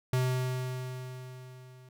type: tone with level ramp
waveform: square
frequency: 127.8 Hz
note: C3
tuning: 40 cents flat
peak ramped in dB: -25 to -52 dBFS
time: 0.13-1.89 s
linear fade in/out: 2 ms
effects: none